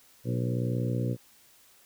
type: harmonic tone with a mistuned harmonic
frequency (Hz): 60.7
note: B1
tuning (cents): -29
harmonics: 2 / 3 / 4 / 5 / 6 / 7 / 8 / 9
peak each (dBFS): -28 / -35 / -36 / -38 / -40 / -43 / -39 / -44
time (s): 0.24-1.17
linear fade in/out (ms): 50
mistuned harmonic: 8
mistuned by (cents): +20
effects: white hiss -59 dBFS RMS until 1.85 s